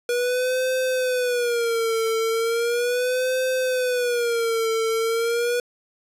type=tone with vibrato; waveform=square; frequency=480.8 Hz; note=B4; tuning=46 cents flat; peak=-21 dBFS; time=0.09-5.6 s; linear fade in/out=2 ms; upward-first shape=sine; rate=0.37 Hz; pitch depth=120 cents each way; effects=resampled to 32000 Hz + 9-bit